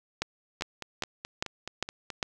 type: two click trains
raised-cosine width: 0.2 ms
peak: -11 / -19 dBFS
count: 6 / 8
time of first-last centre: 0.22-2.228 / 0.61-2.103 s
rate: 2.49 / 4.69 Hz
effects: none